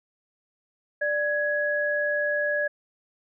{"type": "tone pair together", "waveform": "sine", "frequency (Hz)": [590.3, 1671], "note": ["D5", "G#6"], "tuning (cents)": [9, 10], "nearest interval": "octave + tritone", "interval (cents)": 1801, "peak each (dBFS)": [-26, -25], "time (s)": [1.01, 2.68], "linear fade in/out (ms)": 10, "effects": []}